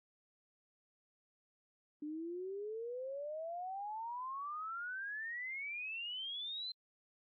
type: exponential sweep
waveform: sine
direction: up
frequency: 293.7 to 4131 Hz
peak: -40 dBFS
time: 2.02-6.72 s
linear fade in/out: 5 ms
effects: AAC 48 kbps